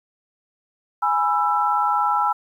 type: chord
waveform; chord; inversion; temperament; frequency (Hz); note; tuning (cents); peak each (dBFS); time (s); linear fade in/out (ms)
sine; E major; first; equal with one note detuned; 830.6 / 987.8 / 1330.8; G#5 / B5 / E6; 0 / 0 / +16; -21 / -23 / -21; 1.02-2.33; 10
effects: 9-bit